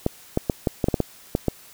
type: clicks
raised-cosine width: 2 ms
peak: -6 dBFS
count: 10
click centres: 0.064 / 0.374 / 0.498 / 0.672 / 0.842 / 0.885 / 0.942 / 1.003 / 1.351 / 1.483 s
effects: white hiss -48 dBFS RMS until 1.73 s